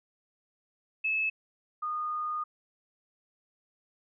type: tone pair in turn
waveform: sine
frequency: 2600 / 1227 Hz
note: E7 / D#6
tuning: -24 / -25 cents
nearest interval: octave + minor second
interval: 1301 cents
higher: first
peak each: -26 / -30 dBFS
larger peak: first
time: 1.04-1.3 / 1.82-2.44 s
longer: second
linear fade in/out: 10 ms
effects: none